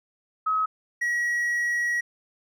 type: tone pair in turn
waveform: sine / triangle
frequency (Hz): 1277 / 1913.3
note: D#6 / A#6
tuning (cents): +45 / +45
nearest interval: perfect fifth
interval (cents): 700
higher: second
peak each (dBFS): -21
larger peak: neither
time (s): 0.46-0.66 / 1.01-2.01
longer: second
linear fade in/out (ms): 10
effects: none